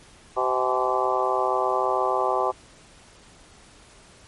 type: harmonic tone with a mistuned harmonic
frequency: 128.4 Hz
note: C3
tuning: 32 cents flat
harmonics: 3 / 4 / 5 / 6 / 7 / 8 / 9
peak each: -28 / -28 / -28 / -28 / -28 / -28 / -28 dBFS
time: 0.36-2.52 s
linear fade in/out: 20 ms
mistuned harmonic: 7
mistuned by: -83 cents
effects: pink hiss -51 dBFS RMS until 4.27 s + MP3 48 kbps